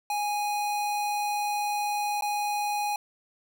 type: tone with dropouts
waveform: square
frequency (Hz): 828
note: G#5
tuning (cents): -5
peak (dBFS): -27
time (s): 0.1-2.96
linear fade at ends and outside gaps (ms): 2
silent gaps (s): 2.21-2.222
effects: none